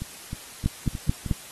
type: two click trains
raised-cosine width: 5 ms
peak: -19 / -9 dBFS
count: 5 / 4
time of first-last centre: 0.02-1.262 / 0.66-1.312 s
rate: 3.22 / 4.6 Hz
effects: white hiss -43 dBFS RMS until 1.51 s + AAC 32 kbps